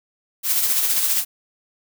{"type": "noise with tremolo", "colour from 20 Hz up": "blue", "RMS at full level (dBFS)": -18, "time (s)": [0.43, 1.25], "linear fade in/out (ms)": 50, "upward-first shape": "sine", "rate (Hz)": 15, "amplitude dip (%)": 40, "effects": []}